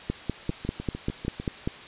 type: two click trains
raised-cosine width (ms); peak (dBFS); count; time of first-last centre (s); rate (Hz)
3; -13 / -20; 9 / 7; 0.1-1.675 / 0.5-1.4; 5.08 / 6.67
effects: white hiss -43 dBFS RMS until 1.87 s + resampled to 8000 Hz